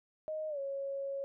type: tone with pitch glide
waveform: sine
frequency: 622.3 to 551.2 Hz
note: D#5 to C#5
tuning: 0 to -10 cents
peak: -35 dBFS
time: 0.28-1.24 s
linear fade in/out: 0 ms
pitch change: -210 cents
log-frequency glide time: 0.49-0.59 s
effects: none